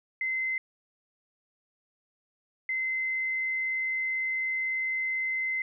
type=tone pair in turn; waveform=sine; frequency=2061 / 2061 Hz; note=C7 / C7; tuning=-27 / -27 cents; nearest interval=unison; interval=0 cents; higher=neither; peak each=-27 dBFS; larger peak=neither; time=0.21-0.58 / 2.69-5.62 s; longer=second; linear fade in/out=2 ms; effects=none